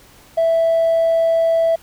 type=tone with hard clipping; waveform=sine; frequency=659.3 Hz; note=E5; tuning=in tune; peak=-13 dBFS; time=0.37-1.76 s; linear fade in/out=10 ms; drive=1 dB; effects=pink hiss -47 dBFS RMS until 1.82 s